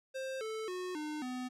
square tone with pitch steps, 528 / 438.9 / 364.8 / 303.3 / 252.1 Hz, C5 / A4 / F#4 / D#4 / B3, +16 / -4 / -24 / -44 / +36 cents, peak -38 dBFS, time 0.14-1.49 s, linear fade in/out 20 ms, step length 270 ms, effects low-pass 9000 Hz 12 dB/octave

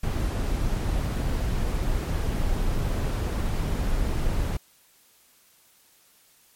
brown noise, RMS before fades -25 dBFS, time 0.03-4.57 s, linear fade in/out 5 ms, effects white hiss -59 dBFS RMS until 6.55 s + MP3 64 kbps

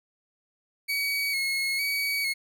30% pulse tone with vibrato, 2217 Hz, C#7, in tune, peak -23 dBFS, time 0.88-2.34 s, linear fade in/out 20 ms, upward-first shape square, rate 1.1 Hz, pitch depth 36 cents each way, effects none

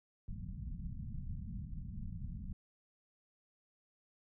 pink low-pass noise, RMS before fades -43 dBFS, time 0.28-2.53 s, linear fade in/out 2 ms, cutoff 210 Hz, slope 48 dB/octave, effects none

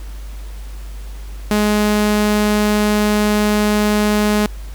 sawtooth tone, 209.8 Hz, G#3, 18 cents sharp, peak -9 dBFS, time 1.51-4.46 s, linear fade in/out 0 ms, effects added 50 Hz sine -27 dBFS peak until 4.74 s + pink hiss -43 dBFS RMS until 4.74 s

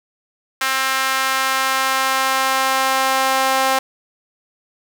sawtooth tone with high-pass filter sweep, 265 Hz, C4, 22 cents sharp, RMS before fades -18 dBFS, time 0.61-3.79 s, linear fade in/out 5 ms, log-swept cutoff 1400 to 760 Hz, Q 1.5, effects none

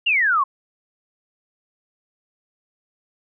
sine exponential sweep, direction down, 2900 to 1046.5 Hz, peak -15 dBFS, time 0.06-0.44 s, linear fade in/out 10 ms, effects none

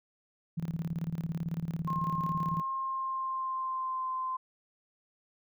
sine tone with tremolo, 164.81 Hz, E3, in tune, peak -29 dBFS, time 0.57-2.62 s, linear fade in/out 10 ms, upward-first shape square, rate 18 Hz, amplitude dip 80%
sine tone with pitch glide, 1067 to 1037.2 Hz, C6 to C6, +34 to -15 cents, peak -31 dBFS, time 1.87-4.37 s, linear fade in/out 10 ms, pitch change -49 cents, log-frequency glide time 2.71-4.09 s
effects none

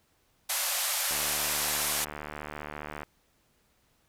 white band-pass noise, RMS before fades -30 dBFS, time 0.49-2.05 s, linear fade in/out 10 ms, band 530 to 14000 Hz, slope 96 dB/octave
click train, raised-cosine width 0.5 ms, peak -22 dBFS, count 145, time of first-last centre 1.11-3.033 s, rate 74.9 Hz
effects pink hiss -69 dBFS RMS until 4.08 s

